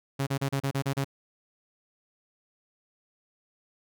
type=tone bursts; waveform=sawtooth; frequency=137.5 Hz; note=C#3; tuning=14 cents flat; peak=-22 dBFS; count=8; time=0.19-1.045 s; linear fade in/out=10 ms; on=78 ms; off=33 ms; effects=none